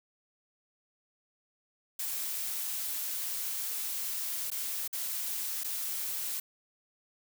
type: noise with dropouts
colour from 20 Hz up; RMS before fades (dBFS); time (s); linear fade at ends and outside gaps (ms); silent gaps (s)
blue; -35; 1.99-6.4; 5; 4.503-4.515 / 4.878-4.928 / 5.636-5.643
effects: none